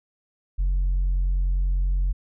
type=tone; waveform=sine; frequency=45.17 Hz; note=F#1; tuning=41 cents flat; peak=-17 dBFS; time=0.58-2.13 s; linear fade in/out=20 ms; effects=tanh soft clip ceiling -18 dBFS